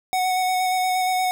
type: tone with vibrato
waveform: square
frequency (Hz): 740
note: F#5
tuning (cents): 0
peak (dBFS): -20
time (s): 0.13-1.31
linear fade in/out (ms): 0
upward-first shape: square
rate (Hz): 8.5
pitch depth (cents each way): 12
effects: none